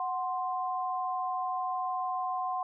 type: tone pair together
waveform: sine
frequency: 740 / 1046.5 Hz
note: F#5 / C6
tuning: 0 / 0 cents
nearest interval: tritone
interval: 600 cents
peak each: -32 / -33 dBFS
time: 0-2.63 s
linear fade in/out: 2 ms
effects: none